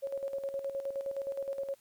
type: tone with tremolo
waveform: sine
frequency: 550 Hz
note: C#5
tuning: 14 cents flat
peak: -31 dBFS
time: 0.02-1.75 s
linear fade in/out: 20 ms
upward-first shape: square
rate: 9.6 Hz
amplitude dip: 60%
effects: white hiss -66 dBFS RMS until 1.8 s + MP3 96 kbps